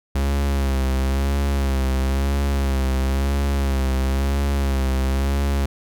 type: tone with vibrato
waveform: 45% pulse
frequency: 67.9 Hz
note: C#2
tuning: 35 cents flat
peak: -18 dBFS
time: 0.15-5.66 s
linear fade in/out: 5 ms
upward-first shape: sine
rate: 0.99 Hz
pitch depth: 50 cents each way
effects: none